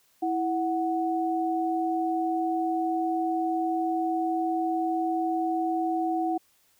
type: tone pair together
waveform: sine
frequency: 328.3 / 740 Hz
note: E4 / F#5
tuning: -7 / 0 cents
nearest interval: octave + major second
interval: 1407 cents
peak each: -27 dBFS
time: 0.22-6.38 s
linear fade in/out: 10 ms
effects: white hiss -65 dBFS RMS until 6.79 s